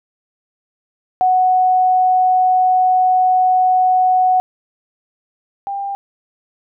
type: tone pair in turn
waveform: sine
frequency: 740 / 795.4 Hz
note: F#5 / G5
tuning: 0 / +25 cents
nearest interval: minor second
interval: 125 cents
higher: second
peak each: -10 / -20 dBFS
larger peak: first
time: 1.21-4.4 / 5.67-5.95 s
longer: first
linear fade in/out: 0 ms
effects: none